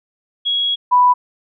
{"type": "tone pair in turn", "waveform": "sine", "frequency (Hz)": [3322, 989.4], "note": ["G#7", "B5"], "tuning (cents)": [0, 3], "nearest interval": "octave + major sixth", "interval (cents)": 2097, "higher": "first", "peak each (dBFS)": [-15, -8], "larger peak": "second", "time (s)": [[0.45, 0.76], [0.91, 1.14]], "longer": "first", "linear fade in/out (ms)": 20, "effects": []}